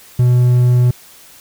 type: tone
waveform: triangle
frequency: 123.47 Hz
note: B2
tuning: in tune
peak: -6 dBFS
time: 0.19-0.91 s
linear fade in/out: 5 ms
effects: white hiss -42 dBFS RMS until 1.4 s